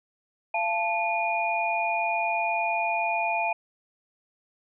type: tone cluster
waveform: sine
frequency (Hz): 685 / 876 / 2443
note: F5 / A5 / D#7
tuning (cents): -34 / -8 / -32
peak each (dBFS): -28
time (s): 0.54-3.53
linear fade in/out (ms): 5
effects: none